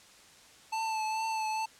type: tone with vibrato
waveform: square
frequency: 880 Hz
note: A5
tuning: in tune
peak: -31 dBFS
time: 0.72-1.66 s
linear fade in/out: 10 ms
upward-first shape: triangle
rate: 2.3 Hz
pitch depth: 30 cents each way
effects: white hiss -56 dBFS RMS until 1.79 s + low-pass 8000 Hz 12 dB/octave